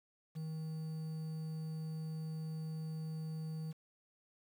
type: tone with quantisation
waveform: triangle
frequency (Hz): 158.3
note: D#3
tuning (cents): +30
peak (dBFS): -37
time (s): 0.35-3.73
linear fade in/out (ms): 20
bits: 10
effects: none